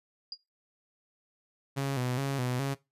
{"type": "tone with exponential decay", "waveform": "sine", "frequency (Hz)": 4847, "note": "D#8", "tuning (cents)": -46, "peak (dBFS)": -32, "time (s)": [0.32, 0.4], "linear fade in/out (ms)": 2, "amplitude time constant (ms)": 16}
{"type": "tone with vibrato", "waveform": "sawtooth", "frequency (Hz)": 131.3, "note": "C3", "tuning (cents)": 6, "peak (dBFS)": -25, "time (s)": [1.76, 2.75], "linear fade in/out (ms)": 20, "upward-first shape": "square", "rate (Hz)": 2.4, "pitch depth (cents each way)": 83}
{"effects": ["noise-tail reverb RT60 0.2 s tail -18 dB re dry", "resampled to 32000 Hz"]}